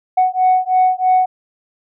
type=beating tone pair; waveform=sine; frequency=740 / 743.1 Hz; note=F#5 / F#5; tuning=0 / +7 cents; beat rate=3.1 Hz; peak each=-13 dBFS; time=0.17-1.26 s; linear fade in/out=10 ms; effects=tanh soft clip ceiling -6 dBFS